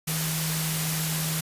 sine tone in noise, 158.9 Hz, D#3, 37 cents sharp, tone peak -28 dBFS, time 0.07-1.41 s, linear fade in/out 10 ms, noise white, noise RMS -29 dBFS, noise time 0.07-1.41 s, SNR -2 dB, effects resampled to 32000 Hz

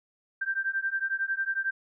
sine beating tone pair, 1568 / 1579 Hz, G6 / G6, 0 / +12 cents, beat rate 11 Hz, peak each -30 dBFS, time 0.41-1.71 s, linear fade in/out 10 ms, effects none

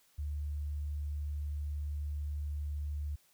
sine tone, 73.5 Hz, D2, 2 cents sharp, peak -34 dBFS, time 0.18-3.16 s, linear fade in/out 10 ms, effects white hiss -68 dBFS RMS until 3.33 s

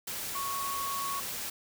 sine tone in noise, 1108.7 Hz, C#6, in tune, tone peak -33 dBFS, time 0.35-1.2 s, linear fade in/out 5 ms, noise white, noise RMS -37 dBFS, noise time 0.07-1.5 s, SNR +1 dB, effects none

